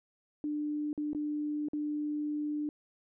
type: tone with dropouts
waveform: sine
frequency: 297.9 Hz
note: D4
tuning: 25 cents sharp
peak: -31 dBFS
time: 0.44-2.69 s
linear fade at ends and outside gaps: 1 ms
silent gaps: 0.93-0.977 / 1.132-1.148 / 1.685-1.733 s
effects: none